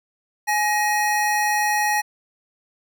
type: tone pair together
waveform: square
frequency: 840 / 1885.7 Hz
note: G#5 / A#6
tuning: +19 / +19 cents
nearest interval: octave + major second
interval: 1400 cents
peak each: -21 / -23 dBFS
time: 0.47-2.02 s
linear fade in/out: 20 ms
effects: none